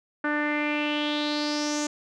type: tone with low-pass filter sweep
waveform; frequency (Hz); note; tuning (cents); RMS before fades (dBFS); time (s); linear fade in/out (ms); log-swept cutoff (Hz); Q
sawtooth; 297.1; D4; +20; -27; 0.24-1.87; 5; 1600 to 6800; 5.1
effects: none